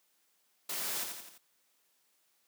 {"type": "noise with echo", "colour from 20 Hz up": "white", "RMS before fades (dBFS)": -37, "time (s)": [0.69, 1.04], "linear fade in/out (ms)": 5, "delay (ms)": 85, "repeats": 4, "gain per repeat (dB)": -5, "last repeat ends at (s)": 1.38, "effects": ["white hiss -73 dBFS RMS until 2.47 s", "high-pass 200 Hz 12 dB/octave"]}